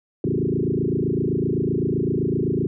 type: tone with frequency modulation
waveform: sine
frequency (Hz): 261.6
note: C4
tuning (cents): 0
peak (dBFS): -19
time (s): 0.24-2.67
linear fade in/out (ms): 2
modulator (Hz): 27.8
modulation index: 5.4
effects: none